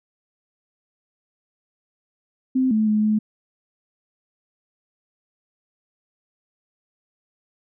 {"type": "tone with pitch steps", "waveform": "sine", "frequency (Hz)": [259.5, 217, 213, 214.3], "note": ["C4", "A3", "G#3", "A3"], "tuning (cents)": [-14, -24, 44, -45], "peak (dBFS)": -16, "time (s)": [2.55, 3.19], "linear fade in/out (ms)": 10, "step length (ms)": 160, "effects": []}